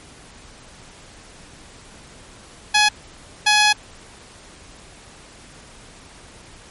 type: tone bursts at uneven times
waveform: 10% pulse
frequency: 841 Hz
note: G#5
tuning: 22 cents sharp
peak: -4 dBFS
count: 2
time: 2.74-2.89 / 3.46-3.73 s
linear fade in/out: 10 ms
effects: pink hiss -44 dBFS RMS until 6.7 s + MP3 48 kbps